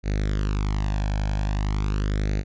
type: tone with flanger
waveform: sawtooth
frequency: 51 Hz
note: G#1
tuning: 31 cents flat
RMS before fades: -24 dBFS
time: 0.03-2.44 s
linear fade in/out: 50 ms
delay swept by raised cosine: 0.47 to 1.25 ms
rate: 0.42 Hz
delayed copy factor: +0.8
effects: resampled to 16000 Hz